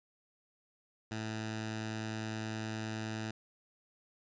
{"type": "tone with notch filter", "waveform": "10% pulse", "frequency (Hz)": 109.8, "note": "A2", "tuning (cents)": -3, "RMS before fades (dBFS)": -39, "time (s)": [1.11, 3.31], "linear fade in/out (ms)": 5, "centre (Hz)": 500, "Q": 1.3, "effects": ["resampled to 16000 Hz"]}